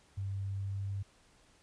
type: tone with pitch glide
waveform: sine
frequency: 98 to 98.74 Hz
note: G2 to G2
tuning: 0 to +13 cents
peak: -34 dBFS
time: 0.17-1.03 s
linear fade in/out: 10 ms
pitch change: +13 cents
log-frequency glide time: 0.56-0.86 s
effects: pink hiss -65 dBFS RMS until 1.62 s + resampled to 22050 Hz